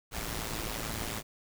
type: noise with amplitude modulation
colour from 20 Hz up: pink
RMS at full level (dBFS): -33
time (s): 0.11-1.23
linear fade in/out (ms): 50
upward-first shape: sine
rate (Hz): 111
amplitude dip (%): 70
effects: none